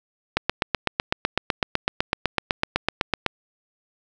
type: click train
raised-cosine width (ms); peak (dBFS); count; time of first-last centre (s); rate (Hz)
0.3; -3; 24; 0.37-3.263; 7.95
effects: none